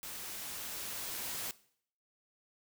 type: noise with level ramp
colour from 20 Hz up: white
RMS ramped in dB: -44 to -39 dBFS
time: 0.03-1.51 s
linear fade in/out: 0 ms
effects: noise-tail reverb RT60 0.6 s tail -19 dB re dry